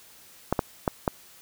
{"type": "clicks", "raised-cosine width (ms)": 1, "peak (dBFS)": -8, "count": 4, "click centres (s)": [0.526, 0.592, 0.878, 1.078], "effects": ["white hiss -52 dBFS RMS until 1.41 s"]}